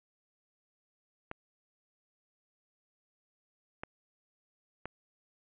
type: clicks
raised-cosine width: 0.5 ms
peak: -23 dBFS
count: 3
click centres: 1.314 / 3.835 / 4.856 s
effects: resampled to 8000 Hz + 9-bit